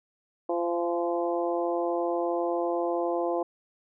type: harmonic tone with a mistuned harmonic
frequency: 172.2 Hz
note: F3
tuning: 24 cents flat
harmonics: 2 / 3 / 4 / 5 / 6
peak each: -29 / -30 / -31 / -36 / -38 dBFS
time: 0.49-3.43 s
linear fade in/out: 5 ms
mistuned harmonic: 5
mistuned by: -19 cents
effects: none